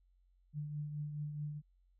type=tone with tremolo; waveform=sine; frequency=148.6 Hz; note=D3; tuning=21 cents sharp; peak=-36 dBFS; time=0.53-1.62 s; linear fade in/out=50 ms; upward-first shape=triangle; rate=4.7 Hz; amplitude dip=50%; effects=added 45 Hz sine -67 dBFS peak until 1.99 s